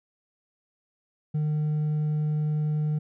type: tone with hard clipping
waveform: sine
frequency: 151.8 Hz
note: D#3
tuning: 42 cents flat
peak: -24 dBFS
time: 1.34-2.99 s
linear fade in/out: 10 ms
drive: 2 dB
effects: none